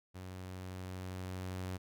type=tone with level ramp; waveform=sawtooth; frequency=92.5 Hz; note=F#2; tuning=in tune; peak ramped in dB=-41 to -34 dBFS; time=0.14-1.78 s; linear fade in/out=20 ms; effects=none